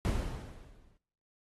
brown noise with exponential decay, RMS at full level -27 dBFS, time 0.05-0.97 s, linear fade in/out 0 ms, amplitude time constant 200 ms, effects noise-tail reverb RT60 0.7 s tail -21 dB re dry + AAC 32 kbps

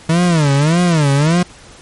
40% pulse tone with vibrato, 157.1 Hz, D#3, 17 cents sharp, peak -9 dBFS, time 0.09-1.43 s, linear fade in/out 5 ms, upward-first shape sine, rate 1.7 Hz, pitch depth 220 cents each way, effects pink hiss -40 dBFS RMS until 1.81 s + MP3 48 kbps

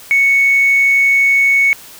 sine tone, 2217 Hz, C#7, in tune, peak -7 dBFS, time 0.11-1.73 s, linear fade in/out 0 ms, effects tanh soft clip ceiling -4 dBFS + white hiss -37 dBFS RMS until 1.99 s

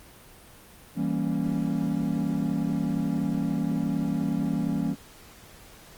triangle chord, E diminished seventh, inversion none, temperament equal, 164.81 / 196 / 233.1 / 277.2 Hz, E3 / G3 / Bb3 / Db4, 0 / 0 / 0 / 0 cents, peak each -28 dBFS, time 0.95-4.96 s, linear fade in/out 50 ms, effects pink hiss -50 dBFS RMS until 5.97 s + Opus 32 kbps

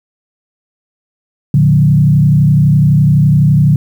sine tone with frequency modulation, 146.9 Hz, D3, 1 cent sharp, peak -5 dBFS, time 1.54-3.76 s, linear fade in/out 2 ms, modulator 31.9 Hz, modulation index 0.95, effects 7-bit

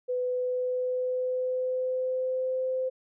sine tone with pitch glide, 499.4 to 516.7 Hz, B4 to C5, +19 to -22 cents, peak -26 dBFS, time 0.08-2.9 s, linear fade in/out 20 ms, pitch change +59 cents, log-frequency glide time 0.2-2.63 s, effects none

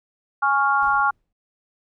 sine chord, Db major, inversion second, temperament equal, 830.6 / 1108.7 / 1396.9 Hz, Ab5 / Db6 / F6, 0 / 0 / 0 cents, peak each -21 / -21 / -20 dBFS, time 0.42-1.11 s, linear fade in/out 10 ms
brown noise with exponential decay, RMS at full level -38 dBFS, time 0.82-1.33 s, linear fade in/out 5 ms, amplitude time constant 110 ms
effects none

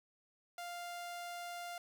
sawtooth tone, 698.5 Hz, F5, in tune, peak -39 dBFS, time 0.58-1.78 s, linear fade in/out 2 ms, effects none

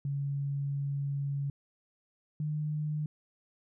sine tone pair in turn, 140.5 / 151.33 Hz, C#3 / D#3, +24 / -48 cents, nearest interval minor second, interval 128 cents, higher second, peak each -30 / -30 dBFS, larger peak neither, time 0.05-1.5 / 2.4-3.06 s, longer first, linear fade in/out 2 ms, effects none

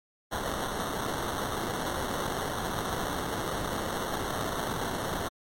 blue noise with sample-and-hold, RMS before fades -32 dBFS, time 0.31-5.29 s, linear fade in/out 20 ms, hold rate 2450 Hz, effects MP3 64 kbps

